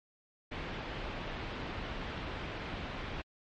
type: low-pass noise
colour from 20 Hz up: pink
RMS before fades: -40 dBFS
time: 0.51-3.22 s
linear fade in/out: 10 ms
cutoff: 3500 Hz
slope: 24 dB/octave
effects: MP3 48 kbps